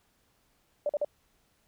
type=tone bursts; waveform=sine; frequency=587.3 Hz; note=D5; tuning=in tune; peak=-25 dBFS; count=3; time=0.86-1.047 s; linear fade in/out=2 ms; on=33 ms; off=44 ms; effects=pink hiss -70 dBFS RMS until 1.67 s